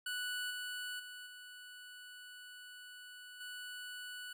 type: tone with level steps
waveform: 25% pulse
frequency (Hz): 1480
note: F#6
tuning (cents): 0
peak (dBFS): -34 / -37 / -44 / -47 / -41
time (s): 0.06-4.33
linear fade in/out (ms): 5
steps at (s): 0.5 / 0.99 / 1.26 / 3.4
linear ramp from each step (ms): 10
effects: none